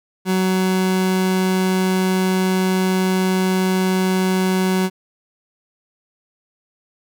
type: tone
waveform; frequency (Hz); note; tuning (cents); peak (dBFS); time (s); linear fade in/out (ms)
30% pulse; 186.8; F#3; +17; -13; 0.25-4.9; 50
effects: none